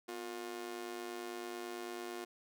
sawtooth tone with amplitude modulation, 356.4 Hz, F4, 35 cents sharp, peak -34 dBFS, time 0.08-2.25 s, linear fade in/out 10 ms, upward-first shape sine, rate 109 Hz, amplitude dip 85%, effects none

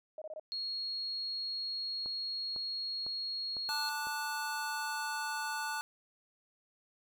sine tone bursts, 622.3 Hz, D#5, in tune, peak -40 dBFS, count 4, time 0.18-0.397 s, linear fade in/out 2 ms, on 37 ms, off 23 ms
sine tone, 4300 Hz, C8, 47 cents sharp, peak -35 dBFS, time 0.52-3.89 s, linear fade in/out 0 ms
click train, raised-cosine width 1 ms, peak -35 dBFS, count 5, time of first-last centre 2.06-4.07 s, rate 1.99 Hz
square chord, D major, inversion second, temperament just, 881 / 1174.7 / 1468.3 Hz, A5 / D6 / F#6, +2 / 0 / -14 cents, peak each -39 / -45 / -39 dBFS, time 3.69-5.81 s, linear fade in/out 0 ms
effects none

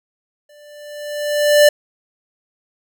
square tone with exponential growth, 590 Hz, D5, 8 cents sharp, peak -6 dBFS, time 0.49-1.69 s, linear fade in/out 5 ms, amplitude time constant 260 ms, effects none

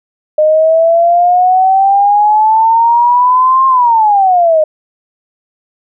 sine exponential two-way sweep, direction up then down, 610 to 1066 to 610 Hz, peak -5 dBFS, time 0.38-4.64 s, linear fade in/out 5 ms, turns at 3.67 s, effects none

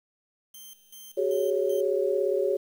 5% pulse tone with tremolo, 3136 Hz, G7, in tune, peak -35 dBFS, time 0.54-1.81 s, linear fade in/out 5 ms, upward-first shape square, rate 2.6 Hz, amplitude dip 80%
sine chord, F# suspended second, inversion none, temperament equal with one note detuned, 378 / 415.3 / 554.4 Hz, F#4 / G#4 / C#5, +37 / 0 / 0 cents, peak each -27 dBFS, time 1.17-2.57 s, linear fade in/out 10 ms
effects 9-bit

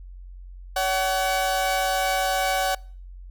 sawtooth tone pair together, 565.6 / 755 Hz, C#5 / F#5, +35 / +35 cents, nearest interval perfect fourth, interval 500 cents, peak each -23 / -19 dBFS, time 0.76-2.75 s, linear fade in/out 5 ms, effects noise-tail reverb RT60 0.5 s tail -26 dB re dry + added 45 Hz sine -38 dBFS peak until 3.3 s

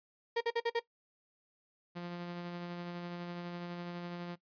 35% pulse tone bursts, 466.2 Hz, A#4, in tune, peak -27 dBFS, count 5, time 0.36-0.797 s, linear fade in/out 10 ms, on 49 ms, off 48 ms
sawtooth tone with tremolo, 174.5 Hz, F3, 1 cent flat, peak -35 dBFS, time 1.95-4.36 s, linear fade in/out 20 ms, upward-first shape sine, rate 12 Hz, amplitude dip 25%
effects noise-tail reverb RT60 0.1 s tail -18 dB re dry + resampled to 11025 Hz

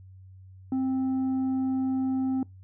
triangle tone with tanh clipping, 262.3 Hz, C4, 4 cents sharp, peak -25 dBFS, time 0.72-2.43 s, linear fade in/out 2 ms, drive 9 dB, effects noise-tail reverb RT60 0.2 s tail -23 dB re dry + added 94 Hz sine -46 dBFS peak until 2.63 s

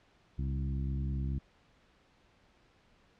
harmonic tone with a mistuned harmonic, 67.1 Hz, C2, 44 cents sharp, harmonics 1 / 2 / 3 / 4 / 5, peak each -33 / -36 / -42 / -47 / -51 dBFS, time 0.38-1.39 s, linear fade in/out 10 ms, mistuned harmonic 2, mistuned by +28 cents, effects pink hiss -66 dBFS RMS until 3.19 s + low-pass 4000 Hz 12 dB/octave

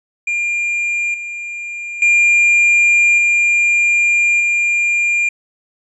triangle tone with level steps, 2400 Hz, D7, 37 cents sharp, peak -14 / -22 / -7 / -9 / -11 dBFS, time 0.27-5.29 s, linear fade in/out 5 ms, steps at 1.14 / 2.02 / 3.18 / 4.4 s, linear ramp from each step 2 ms, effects resampled to 24000 Hz

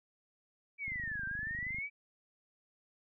sine exponential two-way sweep, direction down then up, 2328 to 1553 to 2328 Hz, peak -36 dBFS, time 0.78-1.9 s, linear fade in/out 50 ms, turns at 1.25 s
click train, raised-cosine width 5 ms, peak -36 dBFS, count 24, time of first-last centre 0.88-1.786 s, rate 25.4 Hz
effects none

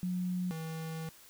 sine / square tone pair in turn, 180.9 / 161.16 Hz, F#3 / E3, -39 / -39 cents, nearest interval major second, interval 200 cents, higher first, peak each -31 / -38 dBFS, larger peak first, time 0.03-0.51 / 0.51-1.09 s, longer second, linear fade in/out 0 ms, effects white hiss -57 dBFS RMS until 1.29 s

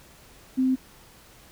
sine tone, 259.6 Hz, C4, 13 cents flat, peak -19 dBFS, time 0.57-0.76 s, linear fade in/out 20 ms, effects pink hiss -52 dBFS RMS until 1.51 s

